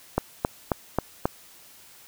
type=click train; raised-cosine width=1 ms; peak=-7 dBFS; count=5; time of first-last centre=0.18-1.255 s; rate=3.72 Hz; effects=white hiss -51 dBFS RMS until 2.07 s